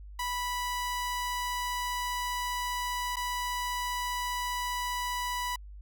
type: tone with dropouts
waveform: sawtooth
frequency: 985 Hz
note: B5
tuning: 5 cents flat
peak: -27 dBFS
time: 0.19-5.56 s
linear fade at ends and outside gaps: 5 ms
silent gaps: 3.159-3.167 s
effects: added 50 Hz sine -43 dBFS peak until 5.81 s